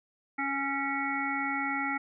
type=harmonic tone with a mistuned harmonic; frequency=277.2 Hz; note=C#4; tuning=in tune; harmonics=1 / 3 / 5 / 7 / 8; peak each=-35 / -35 / -35 / -35 / -35 dBFS; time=0.38-1.98 s; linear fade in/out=10 ms; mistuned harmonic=5; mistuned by=-20 cents; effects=none